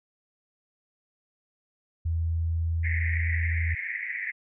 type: tone with pitch glide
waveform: sine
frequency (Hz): 82.41 to 82.89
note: E2 to E2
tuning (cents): 0 to +10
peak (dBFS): -24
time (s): 2.05-3.75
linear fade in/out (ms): 10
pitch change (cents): +10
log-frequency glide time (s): 2.18-3.19
type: band-pass noise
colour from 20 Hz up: white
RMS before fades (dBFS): -33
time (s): 2.83-4.32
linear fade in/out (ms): 20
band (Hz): 1800 to 2200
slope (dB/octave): 96
effects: none